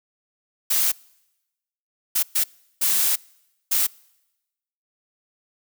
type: noise bursts at uneven times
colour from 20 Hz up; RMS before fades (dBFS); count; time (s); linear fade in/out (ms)
blue; -20; 5; 0.7-0.92 / 2.15-2.23 / 2.35-2.44 / 2.81-3.16 / 3.71-3.87; 10
effects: noise-tail reverb RT60 1.0 s tail -26 dB re dry